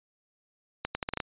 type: accelerating click train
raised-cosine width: 0.3 ms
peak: -14 dBFS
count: 7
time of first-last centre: 0.85-1.202 s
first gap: 100 ms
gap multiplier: 0.78
effects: resampled to 8000 Hz